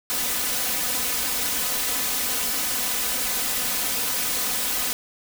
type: noise with comb filter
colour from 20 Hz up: white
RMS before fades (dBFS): -25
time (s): 0.1-4.93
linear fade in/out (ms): 0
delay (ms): 4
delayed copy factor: +0.85
effects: none